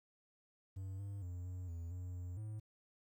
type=tone with pitch steps; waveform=triangle; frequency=95.7 / 99.6 / 88.8 / 90.8 / 84.5 / 90.1 / 89.1 / 107.6 Hz; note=G2 / G2 / F2 / F#2 / E2 / F#2 / F2 / A2; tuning=-41 / +28 / +29 / -32 / +43 / -45 / +35 / -38 cents; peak=-40 dBFS; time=0.76-2.6 s; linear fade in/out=10 ms; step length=230 ms; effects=12-bit